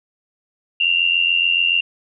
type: tone pair together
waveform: sine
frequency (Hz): 2734 / 2821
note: F7 / F7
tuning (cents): -37 / +17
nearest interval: minor second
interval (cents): 54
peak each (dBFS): -17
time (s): 0.8-1.81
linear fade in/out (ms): 5
effects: none